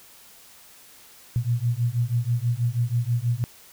sine beating tone pair, 116.54 / 122.74 Hz, A#2 / B2, 0 / -10 cents, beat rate 6.2 Hz, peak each -24 / -24 dBFS, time 1.36-3.44 s, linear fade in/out 0 ms, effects white hiss -50 dBFS RMS until 3.72 s

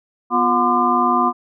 sine tone cluster, 245.7 / 353.2 / 725 / 1026 / 1198 Hz, B3 / F4 / F#5 / C6 / D6, -9 / +20 / -35 / -34 / +34 cents, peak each -21 / -24 / -21 / -18 / -18 dBFS, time 0.3-1.33 s, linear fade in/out 50 ms, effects none

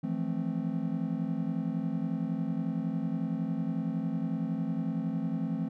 triangle chord, F major seventh, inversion third, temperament just, 163.7 / 174.61 / 218.3 / 261.9 Hz, E3 / F3 / A3 / C4, -12 / 0 / -13 / +2 cents, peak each -33 dBFS, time 0.03-5.69 s, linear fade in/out 10 ms, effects none

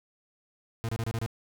40% pulse tone bursts, 113.7 Hz, A#2, 43 cents flat, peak -28 dBFS, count 6, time 0.84-1.262 s, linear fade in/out 0 ms, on 47 ms, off 28 ms, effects none

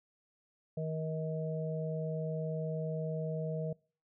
harmonic tone, 158.3 Hz, D#3, 30 cents sharp, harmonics 1 / 3 / 4, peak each -35 / -40 / -41 dBFS, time 0.77-3.73 s, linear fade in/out 5 ms, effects noise-tail reverb RT60 0.4 s tail -25 dB re dry

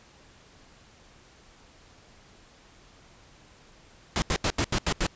pink noise bursts, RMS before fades -25 dBFS, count 7, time 4.16-5.066 s, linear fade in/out 0 ms, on 60 ms, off 81 ms, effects pink hiss -55 dBFS RMS until 5.15 s + resampled to 16000 Hz

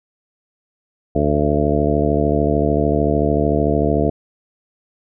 harmonic tone with a mistuned harmonic, 73.42 Hz, D2, in tune, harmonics 1 / 2 / 3 / 4 / 5 / 6 / 7 / 8 / 9, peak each -22 / -22 / -23 / -21 / -25 / -21 / -26 / -27 / -22 dBFS, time 1.15-4.1 s, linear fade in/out 5 ms, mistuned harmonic 9, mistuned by +29 cents, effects none

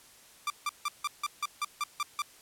sawtooth tone bursts, 1181 Hz, D6, 9 cents sharp, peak -25 dBFS, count 10, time 0.47-2.22 s, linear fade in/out 2 ms, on 31 ms, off 160 ms, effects white hiss -56 dBFS RMS until 2.41 s + low-pass 12000 Hz 12 dB/octave

